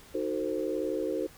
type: chord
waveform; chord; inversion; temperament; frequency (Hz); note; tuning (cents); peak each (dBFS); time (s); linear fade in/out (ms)
sine; D# diminished seventh; none; equal with one note detuned; 311.1 / 370 / 451.3 / 523.3; D#4 / F#4 / A4 / C5; 0 / 0 / +44 / 0; -34; 0.14-1.27; 10
effects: pink hiss -53 dBFS RMS until 1.37 s